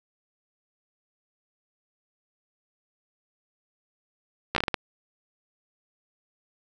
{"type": "slowing click train", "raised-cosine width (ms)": 0.3, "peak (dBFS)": -8, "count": 7, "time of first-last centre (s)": [4.55, 4.742], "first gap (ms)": 13, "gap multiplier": 1.36, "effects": []}